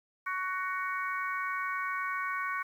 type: harmonic tone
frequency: 372.4 Hz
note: F#4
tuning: 11 cents sharp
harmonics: 3 / 4 / 5 / 6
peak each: -34 / -36 / -40 / -39 dBFS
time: 0.26-2.63 s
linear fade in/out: 10 ms
effects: 10-bit

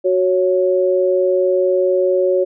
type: tone pair together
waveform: sine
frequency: 370 / 554.4 Hz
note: F#4 / C#5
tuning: 0 / 0 cents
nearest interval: perfect fifth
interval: 700 cents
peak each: -15 dBFS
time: 0.04-2.45 s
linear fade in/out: 20 ms
effects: none

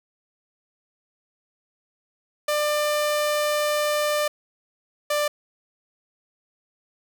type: tone pair in turn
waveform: sawtooth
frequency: 596 / 591.9 Hz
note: D5 / D5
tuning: +25 / +13 cents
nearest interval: unison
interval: 12 cents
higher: first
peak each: -17 dBFS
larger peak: neither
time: 2.48-4.28 / 5.1-5.28 s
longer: first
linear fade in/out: 5 ms
effects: none

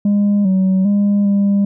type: tone with pitch steps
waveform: sine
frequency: 203.9 / 189 / 203 / 200.3 Hz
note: G#3 / F#3 / G#3 / G3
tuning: -32 / +37 / -39 / +38 cents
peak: -8 dBFS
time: 0.05-1.65 s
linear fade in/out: 5 ms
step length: 400 ms
effects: tanh soft clip ceiling -10 dBFS

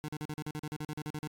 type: tone bursts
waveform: 25% pulse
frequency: 151.7 Hz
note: D#3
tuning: 44 cents flat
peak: -32 dBFS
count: 15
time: 0.04-1.273 s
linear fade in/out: 0 ms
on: 43 ms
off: 42 ms
effects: AAC 48 kbps

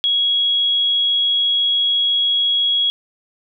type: tone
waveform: sine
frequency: 3322 Hz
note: G#7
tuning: in tune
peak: -14 dBFS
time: 0.04-2.9 s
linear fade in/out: 0 ms
effects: none

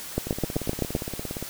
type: two click trains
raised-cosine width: 2 ms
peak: -10 / -18 dBFS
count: 7 / 21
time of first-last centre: 0.18-0.951 / 0.27-1.426 s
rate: 7.78 / 17.3 Hz
effects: white hiss -38 dBFS RMS until 1.49 s

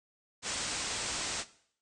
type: low-pass noise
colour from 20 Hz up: white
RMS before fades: -36 dBFS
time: 0.42-1.45 s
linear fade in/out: 50 ms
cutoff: 8700 Hz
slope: 96 dB/octave
effects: noise-tail reverb RT60 0.6 s tail -17 dB re dry

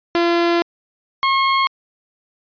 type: tone pair in turn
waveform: sawtooth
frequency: 342 / 1081.1 Hz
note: F4 / C#6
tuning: -36 / -44 cents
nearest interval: octave + minor sixth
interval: 1992 cents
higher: second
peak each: -10 dBFS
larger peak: neither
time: 0.15-0.62 / 1.23-1.67 s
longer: first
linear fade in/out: 0 ms
effects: resampled to 11025 Hz

